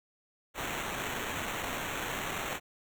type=noise with sample-and-hold; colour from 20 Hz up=blue; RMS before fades=-36 dBFS; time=0.54-2.6 s; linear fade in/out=50 ms; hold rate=4900 Hz; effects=none